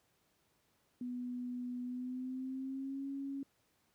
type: tone with pitch glide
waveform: sine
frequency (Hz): 246.9 to 275.5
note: B3 to C#4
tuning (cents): 0 to -11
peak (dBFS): -38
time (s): 1.01-3.43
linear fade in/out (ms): 2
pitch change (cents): +189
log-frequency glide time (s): 1.83-3.08
effects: pink hiss -75 dBFS RMS until 3.94 s + high-pass 80 Hz 12 dB/octave